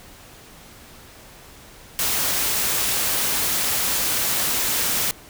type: noise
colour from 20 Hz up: white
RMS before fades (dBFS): -22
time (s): 1.99-5.11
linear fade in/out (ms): 0
effects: pink hiss -45 dBFS RMS until 5.29 s

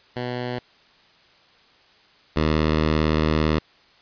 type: tone pair in turn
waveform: 10% pulse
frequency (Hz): 123.47 / 77.78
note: B2 / D#2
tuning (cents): 0 / 0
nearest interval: minor sixth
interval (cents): 800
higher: first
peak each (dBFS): -18 / -10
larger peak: second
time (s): 0.16-0.59 / 2.36-3.59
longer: second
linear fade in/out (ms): 5
effects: white hiss -55 dBFS RMS until 4.01 s + resampled to 11025 Hz

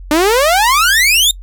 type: exponential sweep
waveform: sawtooth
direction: up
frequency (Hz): 290.8 to 3725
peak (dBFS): -5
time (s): 0.11-1.31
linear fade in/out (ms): 2
effects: noise-tail reverb RT60 0.1 s tail -24 dB re dry + added 45 Hz sine -28 dBFS peak until 1.42 s

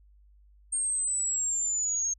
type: linear sweep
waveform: sine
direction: down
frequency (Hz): 8620 to 6440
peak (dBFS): -26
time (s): 0.72-2.14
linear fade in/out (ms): 10
effects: added 50 Hz sine -55 dBFS peak until 2.18 s

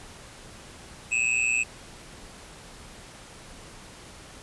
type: tone with amplitude modulation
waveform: square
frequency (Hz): 2582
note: E7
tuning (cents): -37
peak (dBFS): -19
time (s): 1.11-1.64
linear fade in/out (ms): 20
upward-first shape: sine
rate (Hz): 119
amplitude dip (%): 85
effects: pink hiss -46 dBFS RMS until 4.42 s + resampled to 24000 Hz

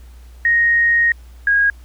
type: tone pair in turn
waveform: sine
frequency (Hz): 1868 / 1638.8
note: A#6 / G#6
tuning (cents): +3 / -24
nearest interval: major second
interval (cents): 227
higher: first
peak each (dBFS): -11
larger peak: neither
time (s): 0.45-1.12 / 1.47-1.7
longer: first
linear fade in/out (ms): 2
effects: added 60 Hz sine -37 dBFS peak until 1.84 s + pink hiss -53 dBFS RMS until 1.84 s

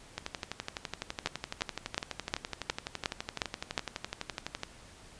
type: two click trains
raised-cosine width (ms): 0.2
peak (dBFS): -17 / -11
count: 54 / 8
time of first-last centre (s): 0.18-4.634 / 1.26-3.778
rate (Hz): 11.9 / 2.78
effects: pink hiss -54 dBFS RMS until 5.19 s + resampled to 22050 Hz

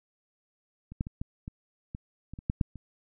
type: clicks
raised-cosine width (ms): 5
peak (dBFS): -30 / -16 / -25 / -21 / -25 / -24 / -28 / -29 / -14 / -12 / -30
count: 11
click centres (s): 0.92 / 1.009 / 1.069 / 1.215 / 1.479 / 1.949 / 2.336 / 2.389 / 2.499 / 2.612 / 2.757
effects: none

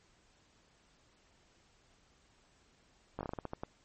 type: slowing click train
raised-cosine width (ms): 1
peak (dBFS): -24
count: 10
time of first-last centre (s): 3.19-3.635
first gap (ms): 18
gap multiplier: 1.24
effects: pink hiss -68 dBFS RMS until 3.84 s + MP3 32 kbps

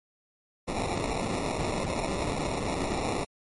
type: noise with sample-and-hold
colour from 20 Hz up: white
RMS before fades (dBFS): -30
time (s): 0.67-3.25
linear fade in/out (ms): 20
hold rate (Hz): 1575
effects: MP3 48 kbps

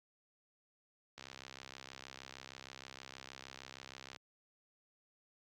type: click train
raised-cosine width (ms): 0.2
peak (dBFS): -30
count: 199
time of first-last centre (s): 1.18-4.162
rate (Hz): 66.4
effects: high-pass 80 Hz 12 dB/octave + Opus 48 kbps

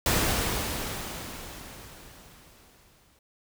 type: noise with exponential decay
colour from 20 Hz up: pink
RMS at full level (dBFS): -23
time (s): 0.06-3.19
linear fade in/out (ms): 2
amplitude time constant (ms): 680
effects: none

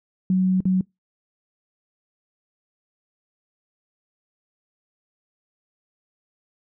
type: tone with dropouts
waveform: sine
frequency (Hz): 186.2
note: F#3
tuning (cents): +11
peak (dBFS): -16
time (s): 0.3-0.81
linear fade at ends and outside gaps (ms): 2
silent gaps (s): 0.605-0.654
effects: noise-tail reverb RT60 0.2 s tail -26 dB re dry

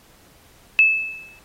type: tone with exponential decay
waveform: sine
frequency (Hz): 2614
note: E7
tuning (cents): -15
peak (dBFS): -8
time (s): 0.79-1.39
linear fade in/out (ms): 0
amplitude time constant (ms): 130
effects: pink hiss -53 dBFS RMS until 1.44 s + AAC 48 kbps

